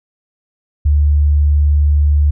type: tone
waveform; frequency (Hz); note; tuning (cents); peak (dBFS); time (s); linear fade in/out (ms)
sine; 73.42; D2; 0; -8; 0.85-2.31; 10
effects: none